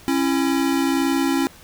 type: tone pair together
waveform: square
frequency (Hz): 273.2 / 335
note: C#4 / E4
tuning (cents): -25 / +28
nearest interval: major third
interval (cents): 353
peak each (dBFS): -20 / -23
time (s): 0.08-1.47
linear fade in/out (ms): 0
effects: pink hiss -46 dBFS RMS until 1.63 s